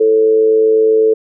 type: tone with amplitude modulation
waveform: sine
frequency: 440 Hz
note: A4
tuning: in tune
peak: -5 dBFS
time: 0-1.14 s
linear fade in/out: 10 ms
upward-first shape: sine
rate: 108 Hz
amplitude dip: 50%
effects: none